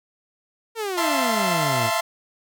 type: exponential sweep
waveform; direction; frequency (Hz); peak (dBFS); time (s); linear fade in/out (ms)
sawtooth; down; 466.2 to 106; -21; 0.75-1.91; 50
type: chord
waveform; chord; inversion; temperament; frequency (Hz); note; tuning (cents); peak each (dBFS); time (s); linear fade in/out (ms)
sawtooth; F major seventh; third; equal with one note detuned; 659.3 / 686.5 / 880 / 1046.5; E5 / F5 / A5 / C6; 0 / -30 / 0 / 0; -22 / -23 / -24 / -22; 0.97-2.01; 10
effects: none